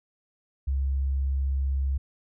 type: tone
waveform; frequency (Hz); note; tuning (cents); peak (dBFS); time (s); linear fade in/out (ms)
sine; 67.8; C#2; -38; -23; 0.67-1.98; 10
effects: none